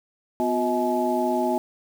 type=tone cluster; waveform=sine; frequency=249.4 / 360.9 / 636 / 850 Hz; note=B3 / F#4 / D#5 / G#5; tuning=+17 / -43 / +38 / +40 cents; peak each=-26 dBFS; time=0.4-1.58 s; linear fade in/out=0 ms; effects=7-bit